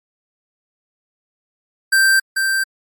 square tone with echo, 1568 Hz, G6, in tune, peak -11 dBFS, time 1.92-2.2 s, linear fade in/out 10 ms, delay 440 ms, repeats 1, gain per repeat -5 dB, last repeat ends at 2.64 s, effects MP3 96 kbps

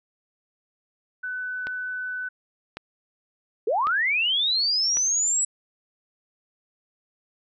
sine tone, 1501 Hz, F#6, 24 cents sharp, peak -28 dBFS, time 1.23-2.29 s, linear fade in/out 10 ms
click train, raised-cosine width 0.3 ms, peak -18 dBFS, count 4, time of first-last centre 1.67-4.97 s, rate 0.909 Hz
sine linear sweep, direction up, 391.1 to 7902 Hz, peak -20 dBFS, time 3.67-5.45 s, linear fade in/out 5 ms
effects none

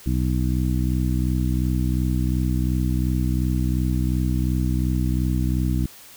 harmonic tone, 62.8 Hz, B1, 30 cents sharp, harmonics 1 / 2 / 3 / 4 / 5, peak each -22 / -24 / -27 / -29 / -30 dBFS, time 0.06-5.86 s, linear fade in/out 5 ms, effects white hiss -45 dBFS RMS until 6.16 s

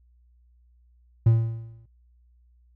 triangle tone with exponential decay, 113.8 Hz, A#2, 41 cents flat, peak -11 dBFS, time 1.26-1.86 s, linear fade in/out 5 ms, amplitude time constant 130 ms, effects noise-tail reverb RT60 0.1 s tail -18 dB re dry + added 60 Hz sine -56 dBFS peak until 2.75 s

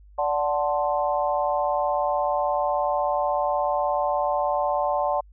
sine chord, D dominant seventh, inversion none, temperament equal with one note detuned, 583.6 / 740 / 880 / 1046.5 Hz, D5 / F#5 / A5 / C6, -11 / 0 / 0 / 0 cents, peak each -25 / -26 / -27 / -29 dBFS, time 0.18-5.21 s, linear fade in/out 10 ms, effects added 50 Hz sine -47 dBFS peak until 5.32 s

